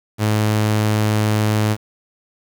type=tone; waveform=sawtooth; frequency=107 Hz; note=A2; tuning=48 cents flat; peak=-11 dBFS; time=0.18-1.77 s; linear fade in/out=50 ms; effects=7-bit